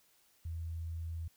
sine tone, 82.41 Hz, E2, in tune, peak -37 dBFS, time 0.45-1.28 s, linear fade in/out 5 ms, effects white hiss -69 dBFS RMS until 1.36 s

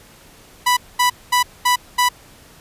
sawtooth tone bursts, 987.8 Hz, B5, in tune, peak -9 dBFS, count 5, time 0.66-2.09 s, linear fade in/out 10 ms, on 110 ms, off 220 ms, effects pink hiss -46 dBFS RMS until 2.6 s + resampled to 32000 Hz

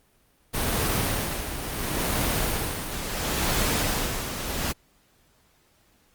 pink noise with tremolo, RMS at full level -24 dBFS, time 0.53-4.73 s, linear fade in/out 20 ms, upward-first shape sine, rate 0.72 Hz, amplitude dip 60%, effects pink hiss -63 dBFS RMS until 6.14 s + Opus 32 kbps

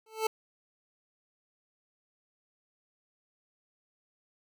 25% pulse tone with exponential growth, 440 Hz, A4, in tune, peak -20 dBFS, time 0.06-0.27 s, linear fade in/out 5 ms, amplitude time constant 45 ms, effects none

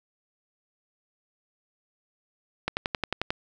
click train, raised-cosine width 0.3 ms, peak -10 dBFS, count 8, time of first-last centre 2.68-3.305 s, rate 11.2 Hz, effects none

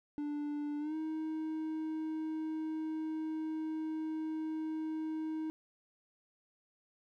triangle tone with pitch glide, 293.7 to 314.8 Hz, D4 to D#4, 0 to +20 cents, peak -33 dBFS, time 0.18-5.5 s, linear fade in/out 0 ms, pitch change +120 cents, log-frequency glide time 0.79-0.95 s, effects none

